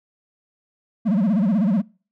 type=tone with vibrato; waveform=triangle; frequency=203.6 Hz; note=G#3; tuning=34 cents flat; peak=-14 dBFS; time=1.05-1.82 s; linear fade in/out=20 ms; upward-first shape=sine; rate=16 Hz; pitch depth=230 cents each way; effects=noise-tail reverb RT60 0.4 s tail -26 dB re dry